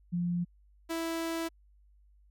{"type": "tone pair in turn", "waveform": ["sine", "sawtooth"], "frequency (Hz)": [174.61, 329.6], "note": ["F3", "E4"], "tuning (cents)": [0, 0], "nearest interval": "major seventh", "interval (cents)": 1100, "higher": "second", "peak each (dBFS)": -28, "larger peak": "neither", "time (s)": [[0.12, 0.45], [0.89, 1.49]], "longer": "second", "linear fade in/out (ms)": 20, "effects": ["added 50 Hz sine -59 dBFS peak until 2.3 s"]}